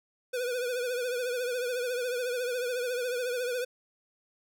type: tone with vibrato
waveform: square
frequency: 493.9 Hz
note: B4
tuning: in tune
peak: -30 dBFS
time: 0.33-3.65 s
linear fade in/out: 10 ms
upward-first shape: triangle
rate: 14 Hz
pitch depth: 78 cents each way
effects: none